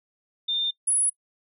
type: tone pair in turn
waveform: sine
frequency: 3609 / 10208 Hz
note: A7 / D#9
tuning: +43 / +43 cents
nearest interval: octave + tritone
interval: 1800 cents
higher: second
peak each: -23 / -19 dBFS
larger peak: second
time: 0.48-0.71 / 0.87-1.1 s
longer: neither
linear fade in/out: 10 ms
effects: noise-tail reverb RT60 0.1 s tail -22 dB re dry